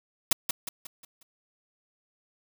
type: noise with echo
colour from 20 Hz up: white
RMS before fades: -20 dBFS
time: 0.31-0.33 s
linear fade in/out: 5 ms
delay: 180 ms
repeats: 5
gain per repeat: -7 dB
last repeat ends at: 1.23 s
effects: none